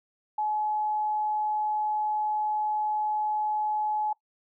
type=tone; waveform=sine; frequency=850 Hz; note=G#5; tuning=40 cents sharp; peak=-25 dBFS; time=0.38-4.13 s; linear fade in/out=5 ms; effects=noise-tail reverb RT60 0.1 s tail -21 dB re dry